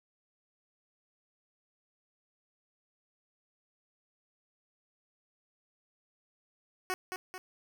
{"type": "tone with echo", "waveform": "10% pulse", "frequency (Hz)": 370, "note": "F#4", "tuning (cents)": 0, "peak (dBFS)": -23, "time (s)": [6.9, 6.94], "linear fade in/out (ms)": 0, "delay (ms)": 220, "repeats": 2, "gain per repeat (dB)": -5, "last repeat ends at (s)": 7.38, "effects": []}